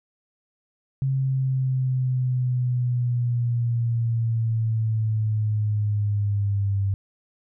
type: linear sweep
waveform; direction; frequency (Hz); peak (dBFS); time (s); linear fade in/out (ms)
sine; down; 134.6 to 98; -20; 1.02-6.94; 0
effects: none